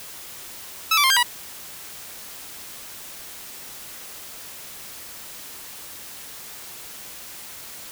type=tone with pitch steps; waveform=15% pulse; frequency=1305 / 1161 / 1058 / 1595 / 969 Hz; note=E6 / D6 / C6 / G6 / B5; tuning=-18 / -20 / +19 / +30 / -33 cents; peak=-9 dBFS; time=0.91-1.23 s; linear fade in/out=5 ms; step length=64 ms; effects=white hiss -39 dBFS RMS until 7.91 s